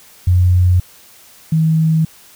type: tone pair in turn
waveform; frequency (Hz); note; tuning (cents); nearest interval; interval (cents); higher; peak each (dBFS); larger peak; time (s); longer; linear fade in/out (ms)
sine; 89.9 / 159.68; F#2 / D#3; -49 / +45; minor seventh; 994; second; -8 / -10; first; 0.27-0.8 / 1.52-2.05; neither; 5
effects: white hiss -44 dBFS RMS until 2.35 s